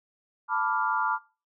sine chord, B half-diminished seventh, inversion third, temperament equal with one note detuned, 883.1 / 987.8 / 1174.7 / 1396.9 Hz, A5 / B5 / D6 / F6, +6 / 0 / 0 / 0 cents, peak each -30 dBFS, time 0.48-1.19 s, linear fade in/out 50 ms, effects noise-tail reverb RT60 0.3 s tail -17 dB re dry

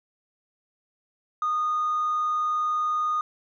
sine tone with hard clipping, 1231 Hz, D#6, 19 cents flat, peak -23 dBFS, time 1.42-3.21 s, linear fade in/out 2 ms, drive 1 dB, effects resampled to 16000 Hz

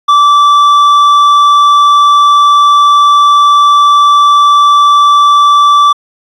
sine tone with hard clipping, 1163 Hz, D6, 17 cents flat, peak -4 dBFS, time 0.08-5.93 s, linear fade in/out 10 ms, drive 6 dB, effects resampled to 22050 Hz

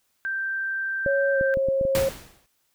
sine tone, 1568 Hz, G6, in tune, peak -25 dBFS, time 0.25-1.54 s, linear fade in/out 0 ms
sine tone with pitch glide, 554.4 to 539.6 Hz, C#5 to C#5, 0 to -47 cents, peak -20 dBFS, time 1.06-2.09 s, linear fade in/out 5 ms, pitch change -47 cents, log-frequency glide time 1.32-1.4 s
clicks, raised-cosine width 3 ms, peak -19 dBFS, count 6, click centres 1.062 / 1.411 / 1.572 / 1.686 / 1.812 / 1.852 s
pink noise with exponential decay, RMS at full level -25 dBFS, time 1.95-2.46 s, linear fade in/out 0 ms, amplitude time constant 110 ms
effects white hiss -70 dBFS RMS until 2.74 s

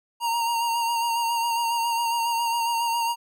square tone with vibrato, 931 Hz, A#5, 2 cents flat, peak -23 dBFS, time 0.2-3.16 s, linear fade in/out 50 ms, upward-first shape sine, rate 7.3 Hz, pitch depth 28 cents each way, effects none

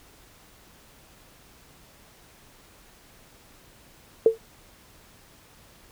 sine tone with exponential decay, 450 Hz, A4, 39 cents sharp, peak -9 dBFS, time 4.26-4.38 s, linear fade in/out 2 ms, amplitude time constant 25 ms, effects pink hiss -54 dBFS RMS until 5.91 s

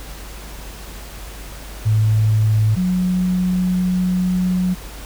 sine tone pair in turn, 108.4 / 182.44 Hz, A2 / F#3, -25 / -24 cents, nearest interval major sixth, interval 901 cents, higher second, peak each -12 / -15 dBFS, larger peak first, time 1.85-2.76 / 2.76-4.75 s, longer second, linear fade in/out 20 ms, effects added 50 Hz sine -33 dBFS peak until 5.05 s + pink hiss -37 dBFS RMS until 5.05 s

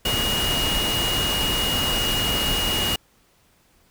sine tone in noise, 2874 Hz, F7, 49 cents sharp, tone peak -23 dBFS, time 0.05-2.96 s, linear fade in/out 5 ms, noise pink, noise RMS -25 dBFS, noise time 0.05-2.96 s, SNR -1 dB, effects pink hiss -60 dBFS RMS until 3.9 s

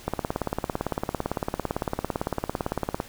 click train, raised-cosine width 1 ms, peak -11 dBFS, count 53, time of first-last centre 0.08-3.001 s, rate 17.8 Hz, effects pink hiss -46 dBFS RMS until 3.08 s

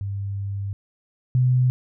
sine tone pair in turn, 99.3 / 126.54 Hz, G2 / B2, +23 / +43 cents, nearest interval major third, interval 420 cents, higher second, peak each -25 / -15 dBFS, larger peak second, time 0.01-0.73 / 1.35-1.7 s, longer first, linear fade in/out 0 ms, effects none

